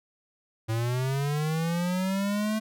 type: linear sweep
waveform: square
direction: up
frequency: 110 to 219.7 Hz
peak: -26 dBFS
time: 0.68-2.6 s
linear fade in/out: 20 ms
effects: none